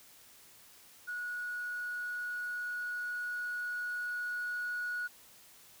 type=tone with level ramp; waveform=sine; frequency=1459 Hz; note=F#6; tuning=25 cents flat; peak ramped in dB=-35 to -32 dBFS; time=1.07-5.08 s; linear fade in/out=20 ms; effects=tanh soft clip ceiling -31 dBFS + white hiss -58 dBFS RMS until 5.8 s